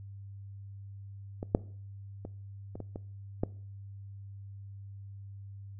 clicks, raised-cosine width 2 ms, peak -23 / -9 / -26 / -27 / -26 / -25 / -15 dBFS, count 7, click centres 1.429 / 1.549 / 2.251 / 2.755 / 2.803 / 2.959 / 3.435 s, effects noise-tail reverb RT60 0.5 s tail -21 dB re dry + added 99 Hz sine -43 dBFS peak until 5.79 s

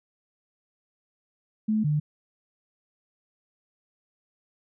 sine tone pair in turn, 216.1 / 149.79 Hz, A3 / D3, -31 / +35 cents, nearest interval tritone, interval 634 cents, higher first, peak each -21 dBFS, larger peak neither, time 1.68-1.84 / 1.84-2 s, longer neither, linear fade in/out 10 ms, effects none

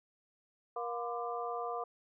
harmonic tone with a mistuned harmonic, 237 Hz, A#3, 29 cents sharp, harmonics 2 / 3 / 4 / 5, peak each -40 / -39 / -44 / -41 dBFS, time 0.76-1.84 s, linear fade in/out 5 ms, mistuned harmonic 4, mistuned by +120 cents, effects none

